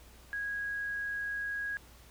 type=tone; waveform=sine; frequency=1650 Hz; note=G#6; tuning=12 cents flat; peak=-33 dBFS; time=0.33-1.77 s; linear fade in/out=0 ms; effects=added 60 Hz sine -56 dBFS peak until 2.1 s + pink hiss -58 dBFS RMS until 2.1 s